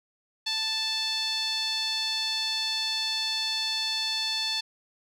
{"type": "tone with band-pass filter", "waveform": "sawtooth", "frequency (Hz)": 880, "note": "A5", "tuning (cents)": 0, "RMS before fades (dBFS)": -29, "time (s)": [0.46, 4.61], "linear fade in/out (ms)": 10, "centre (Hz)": 4100, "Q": 5.2, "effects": []}